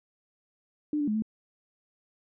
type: tone with pitch steps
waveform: sine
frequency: 299.2 / 291 / 212.7 / 218.4 Hz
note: D4 / D4 / G#3 / A3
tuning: +32 / -16 / +42 / -13 cents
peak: -25 dBFS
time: 0.93-1.222 s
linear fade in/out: 2 ms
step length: 73 ms
effects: none